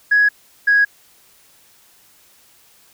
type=tone pair in turn; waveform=sine; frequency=1670 / 1655.6 Hz; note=G#6 / G#6; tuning=+9 / -6 cents; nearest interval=unison; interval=15 cents; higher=first; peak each=-9 dBFS; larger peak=neither; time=0.11-0.29 / 0.67-0.85 s; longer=neither; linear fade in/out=10 ms; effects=tanh soft clip ceiling -6 dBFS + white hiss -52 dBFS RMS until 2.93 s